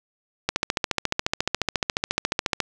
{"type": "click train", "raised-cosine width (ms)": 0.2, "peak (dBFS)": -4, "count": 31, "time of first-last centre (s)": [0.49, 2.603], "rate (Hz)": 14.2, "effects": []}